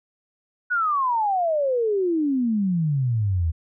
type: exponential sweep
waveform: sine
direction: down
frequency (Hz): 1495 to 77.78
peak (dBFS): -19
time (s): 0.7-3.52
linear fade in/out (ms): 20
effects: none